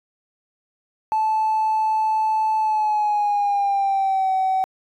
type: tone with pitch glide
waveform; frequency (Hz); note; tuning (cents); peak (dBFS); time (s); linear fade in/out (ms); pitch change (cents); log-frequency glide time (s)
triangle; 872 to 759.1; A5 to F#5; -16 to +44; -14; 1.12-4.64; 0; -240; 2.59-4.32
effects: tanh soft clip ceiling -14 dBFS